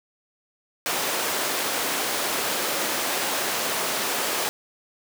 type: high-pass noise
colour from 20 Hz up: pink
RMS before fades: -26 dBFS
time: 0.86-4.49 s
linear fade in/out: 0 ms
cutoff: 400 Hz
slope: 12 dB/octave
effects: none

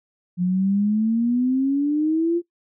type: exponential sweep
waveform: sine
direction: up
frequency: 175.9 to 349.2 Hz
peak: -17 dBFS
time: 0.37-2.42 s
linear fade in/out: 50 ms
effects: noise-tail reverb RT60 0.1 s tail -19 dB re dry

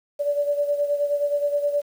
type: beating tone pair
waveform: sine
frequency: 577 / 586.5 Hz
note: D5 / D5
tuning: -31 / -2 cents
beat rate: 9.5 Hz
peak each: -21 / -27 dBFS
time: 0.19-1.82 s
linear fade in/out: 20 ms
effects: 8-bit

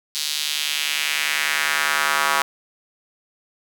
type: tone with high-pass filter sweep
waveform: square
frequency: 75 Hz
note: D2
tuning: 37 cents sharp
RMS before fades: -22 dBFS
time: 0.15-2.42 s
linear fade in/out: 0 ms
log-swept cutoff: 4200 to 1100 Hz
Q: 1.9
effects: none

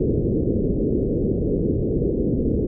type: low-pass noise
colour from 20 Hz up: white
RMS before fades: -21 dBFS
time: 0-2.67 s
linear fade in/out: 5 ms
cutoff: 460 Hz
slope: 48 dB/octave
effects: none

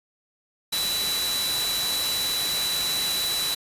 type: tone in noise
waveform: sine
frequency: 3956 Hz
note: B7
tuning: 2 cents sharp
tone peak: -25 dBFS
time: 0.72-3.55 s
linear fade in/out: 10 ms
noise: white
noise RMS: -28 dBFS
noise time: 0.72-3.55 s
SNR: 0 dB
effects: resampled to 32000 Hz

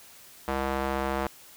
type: tone with band-pass filter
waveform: square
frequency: 67.4 Hz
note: C#2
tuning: 48 cents flat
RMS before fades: -29 dBFS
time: 0.48-1.27 s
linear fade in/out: 0 ms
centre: 890 Hz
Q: 0.89
effects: white hiss -51 dBFS RMS until 1.56 s

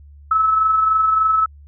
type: tone with amplitude modulation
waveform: sine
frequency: 1300 Hz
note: E6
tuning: 24 cents flat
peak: -11 dBFS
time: 0.31-1.46 s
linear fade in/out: 5 ms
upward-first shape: sine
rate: 23.4 Hz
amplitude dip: 40%
effects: added 72 Hz sine -40 dBFS peak until 1.67 s

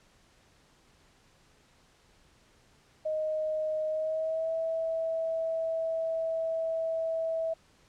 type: tone with pitch glide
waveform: sine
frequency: 622.3 to 651.4 Hz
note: D#5 to E5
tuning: 0 to -21 cents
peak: -28 dBFS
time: 3.05-7.54 s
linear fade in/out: 10 ms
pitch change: +79 cents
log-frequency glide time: 3.88-4.52 s
effects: pink hiss -63 dBFS RMS until 7.88 s + low-pass 8000 Hz 12 dB/octave

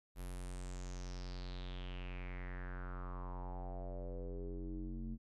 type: tone with low-pass filter sweep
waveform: square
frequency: 45.24 Hz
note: F#1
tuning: 38 cents flat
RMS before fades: -44 dBFS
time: 0.15-5.18 s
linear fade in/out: 50 ms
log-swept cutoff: 12000 to 230 Hz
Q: 5.2
effects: none

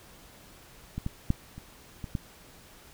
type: clicks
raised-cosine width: 5 ms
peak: -20 / -18 / -11 / -29 / -24 / -17 dBFS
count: 6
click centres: 0.98 / 1.064 / 1.304 / 1.58 / 2.042 / 2.152 s
effects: pink hiss -53 dBFS RMS until 2.93 s

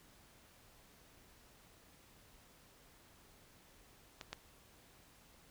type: clicks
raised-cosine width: 0.2 ms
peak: -28 / -24 dBFS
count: 2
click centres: 4.212 / 4.33 s
effects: pink hiss -64 dBFS RMS until 5.5 s

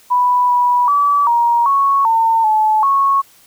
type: tone with pitch steps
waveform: sine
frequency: 987 / 978 / 1149 / 943 / 1107 / 905 / 864 / 1102 Hz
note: B5 / B5 / D6 / A#5 / C#6 / A5 / A5 / C#6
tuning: -1 / -17 / -38 / +20 / -3 / +48 / -32 / -11 cents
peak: -10 dBFS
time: 0.1-3.22 s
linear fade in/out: 20 ms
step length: 390 ms
effects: white hiss -48 dBFS RMS until 3.46 s

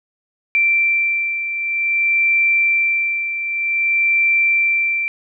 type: beating tone pair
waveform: sine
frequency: 2349 / 2349.53 Hz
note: D7 / D7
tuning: 0 / 0 cents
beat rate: 0.53 Hz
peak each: -15 / -22 dBFS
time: 0.55-5.08 s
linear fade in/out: 0 ms
effects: none

